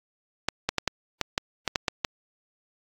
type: clicks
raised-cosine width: 0.2 ms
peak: -6 dBFS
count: 10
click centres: 0.486 / 0.69 / 0.783 / 0.877 / 1.213 / 1.379 / 1.677 / 1.758 / 1.882 / 2.048 s
effects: AAC 64 kbps